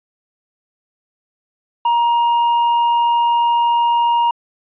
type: tone with tanh clipping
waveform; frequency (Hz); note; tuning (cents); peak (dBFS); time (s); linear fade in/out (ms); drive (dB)
sine; 943; A#5; +20; -13; 1.85-4.31; 5; 5
effects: resampled to 8000 Hz